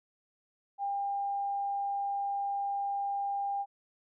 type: tone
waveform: sine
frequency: 800 Hz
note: G5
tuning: 35 cents sharp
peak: -30 dBFS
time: 0.78-3.66 s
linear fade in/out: 50 ms
effects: none